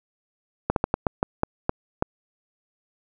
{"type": "slowing click train", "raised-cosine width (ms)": 1, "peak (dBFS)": -6, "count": 9, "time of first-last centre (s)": [0.7, 2.024], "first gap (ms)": 62, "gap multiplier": 1.27, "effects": []}